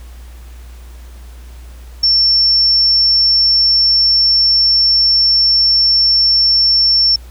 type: tone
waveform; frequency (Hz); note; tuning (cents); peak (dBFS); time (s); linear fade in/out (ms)
sine; 5420; E8; +47; -8; 2.03-7.16; 5
effects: added 60 Hz sine -31 dBFS peak until 7.3 s + pink hiss -45 dBFS RMS until 7.3 s